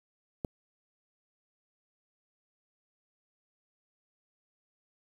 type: click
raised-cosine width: 2 ms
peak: -19 dBFS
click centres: 0.448 s
effects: 8-bit

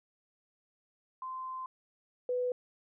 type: tone pair in turn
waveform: sine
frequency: 1037 / 496.8 Hz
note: C6 / B4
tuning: -16 / +10 cents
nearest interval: octave + minor second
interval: 1274 cents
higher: first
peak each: -37 / -29 dBFS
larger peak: second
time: 1.22-1.66 / 2.29-2.52 s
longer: first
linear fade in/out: 2 ms
effects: none

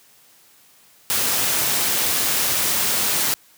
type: noise with amplitude modulation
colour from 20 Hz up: white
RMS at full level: -19 dBFS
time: 1.1-3.34 s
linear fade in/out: 0 ms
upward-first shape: sine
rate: 196 Hz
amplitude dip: 30%
effects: white hiss -53 dBFS RMS until 3.57 s + high-pass 80 Hz 12 dB/octave

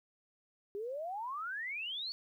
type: exponential sweep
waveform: sine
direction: up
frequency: 392 to 4524 Hz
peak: -37 dBFS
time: 0.75-2.12 s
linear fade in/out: 0 ms
effects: 12-bit

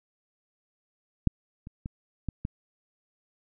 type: clicks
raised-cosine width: 5 ms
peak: -8 / -29 / -22 / -18 / -18 dBFS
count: 5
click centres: 1.273 / 1.671 / 1.859 / 2.287 / 2.451 s
effects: none

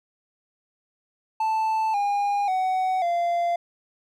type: tone with pitch steps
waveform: triangle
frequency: 880 / 811.6 / 748.6 / 690.4 Hz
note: A5 / G#5 / F#5 / F5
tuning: 0 / -40 / +20 / -20 cents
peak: -19 dBFS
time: 1.4-3.56 s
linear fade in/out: 5 ms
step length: 540 ms
effects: none

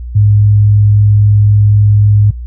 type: tone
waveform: sine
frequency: 103.83 Hz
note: G#2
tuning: in tune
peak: -4 dBFS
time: 0.15-2.31 s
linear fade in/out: 10 ms
effects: noise-tail reverb RT60 0.1 s tail -24 dB re dry + added 60 Hz sine -20 dBFS peak until 2.46 s

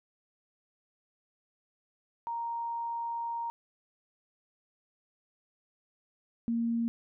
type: tone pair in turn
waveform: sine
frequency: 932.3 / 232.1 Hz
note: A#5 / A#3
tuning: 0 / -7 cents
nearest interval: 2 octaves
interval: 2407 cents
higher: first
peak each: -32 / -27 dBFS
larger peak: second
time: 2.27-3.5 / 6.48-6.88 s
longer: first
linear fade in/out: 0 ms
effects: none

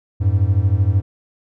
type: beating tone pair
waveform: triangle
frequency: 90.9 / 103.9 Hz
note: F#2 / G#2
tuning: -30 / +1 cents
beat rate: 13 Hz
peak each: -14 dBFS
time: 0.2-1.02 s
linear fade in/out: 20 ms
effects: none

